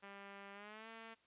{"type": "tone with pitch glide", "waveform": "5% pulse", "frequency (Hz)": [198.8, 225.7], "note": ["G3", "A3"], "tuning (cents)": [25, 44], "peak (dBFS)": -40, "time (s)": [0.02, 1.15], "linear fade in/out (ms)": 20, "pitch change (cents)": 219, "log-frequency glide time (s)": [0.53, 0.88], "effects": ["white hiss -73 dBFS RMS until 1.26 s", "resampled to 8000 Hz"]}